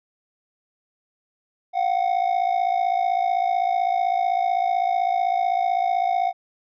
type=ring-modulated tone; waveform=triangle; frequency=733 Hz; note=F#5; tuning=16 cents flat; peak=-14 dBFS; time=1.73-6.33 s; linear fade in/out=50 ms; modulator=27.9 Hz; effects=resampled to 11025 Hz